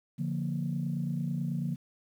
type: chord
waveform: sine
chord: Bb major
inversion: first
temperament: just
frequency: 145.68 / 174.81 / 233.1 Hz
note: D3 / F3 / Bb3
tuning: -14 / +2 / 0 cents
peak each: -32 / -33 / -36 dBFS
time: 0.18-1.76 s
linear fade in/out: 20 ms
effects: tanh soft clip ceiling -21 dBFS + 10-bit